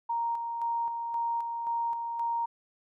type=tone with tremolo; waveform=sine; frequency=932.3 Hz; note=A#5; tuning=in tune; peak=-27 dBFS; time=0.09-2.46 s; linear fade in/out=10 ms; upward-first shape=square; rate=1.9 Hz; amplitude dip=40%; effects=none